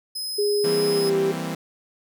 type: tone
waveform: sawtooth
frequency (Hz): 5080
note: D#8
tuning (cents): +35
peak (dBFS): -25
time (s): 0.15-1.1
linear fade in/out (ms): 10
type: tone with pitch glide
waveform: sine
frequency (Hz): 410.6 to 390.3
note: G#4 to G4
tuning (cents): -20 to -8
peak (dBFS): -19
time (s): 0.38-1.32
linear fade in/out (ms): 10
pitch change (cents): -88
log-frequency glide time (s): 0.86-1.17
type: chord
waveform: sawtooth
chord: C dominant seventh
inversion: first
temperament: equal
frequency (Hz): 164.81 / 196 / 233.1 / 261.6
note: E3 / G3 / Bb3 / C4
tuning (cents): 0 / 0 / 0 / 0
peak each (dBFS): -26 / -30 / -31 / -29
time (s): 0.64-1.55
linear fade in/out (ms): 5
effects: none